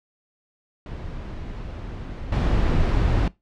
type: noise with level steps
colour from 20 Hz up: brown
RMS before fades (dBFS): -33 / -20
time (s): 0.86-3.28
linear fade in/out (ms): 2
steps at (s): 2.32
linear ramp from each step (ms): 5
effects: noise-tail reverb RT60 0.2 s tail -21 dB re dry + low-pass 4000 Hz 12 dB/octave